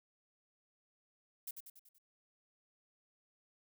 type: noise with echo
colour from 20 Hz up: violet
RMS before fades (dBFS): -43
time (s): 1.47-1.51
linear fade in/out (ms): 5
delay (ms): 95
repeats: 5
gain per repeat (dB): -5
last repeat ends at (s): 1.985
effects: none